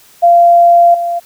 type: tone with level steps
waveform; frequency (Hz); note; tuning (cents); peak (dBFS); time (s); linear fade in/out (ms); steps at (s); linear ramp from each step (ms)
sine; 690; F5; -21; -3 / -13; 0.22-1.2; 20; 0.94; 5
effects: white hiss -44 dBFS RMS until 1.25 s